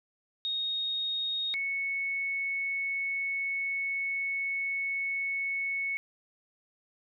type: tone pair in turn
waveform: sine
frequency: 3729 / 2209 Hz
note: A#7 / C#7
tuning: 0 / -7 cents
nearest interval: major sixth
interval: 907 cents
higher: first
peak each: -29 / -29 dBFS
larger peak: neither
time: 0.45-1.54 / 1.54-5.97 s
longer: second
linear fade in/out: 0 ms
effects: none